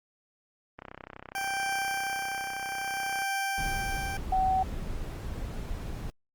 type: click train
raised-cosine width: 0.5 ms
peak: -26 dBFS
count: 79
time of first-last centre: 0.79-3.22 s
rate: 32.1 Hz
type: tone with tremolo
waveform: 20% pulse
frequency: 784 Hz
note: G5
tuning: in tune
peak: -23 dBFS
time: 1.35-4.17 s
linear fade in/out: 2 ms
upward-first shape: triangle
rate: 0.62 Hz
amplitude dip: 50%
type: noise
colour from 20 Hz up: brown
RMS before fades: -35 dBFS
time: 3.58-6.1 s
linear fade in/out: 0 ms
type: tone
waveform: sine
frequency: 756 Hz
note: F#5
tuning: 37 cents sharp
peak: -23 dBFS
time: 4.32-4.63 s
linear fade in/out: 5 ms
effects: Opus 32 kbps